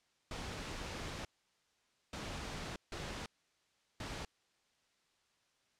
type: noise bursts at uneven times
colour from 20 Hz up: pink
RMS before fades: -43 dBFS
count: 4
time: 0.31-1.25 / 2.13-2.76 / 2.92-3.26 / 4-4.25 s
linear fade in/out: 2 ms
effects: white hiss -75 dBFS RMS until 5.79 s + low-pass 6000 Hz 12 dB/octave